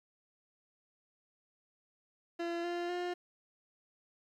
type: tone with pitch steps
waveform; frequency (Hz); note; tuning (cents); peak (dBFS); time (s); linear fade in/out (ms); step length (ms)
30% pulse; 340.8 / 347.8 / 354.9; F4 / F4 / F4; -42 / -7 / +28; -32; 2.39-3.14; 10; 250
effects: low-pass 4000 Hz 12 dB/octave + 11-bit